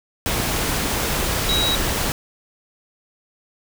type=tone in noise; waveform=sine; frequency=3845 Hz; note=B7; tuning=47 cents flat; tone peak=-19 dBFS; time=1.49-1.75 s; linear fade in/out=0 ms; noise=pink; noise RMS=-22 dBFS; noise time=0.26-2.12 s; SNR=0 dB; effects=none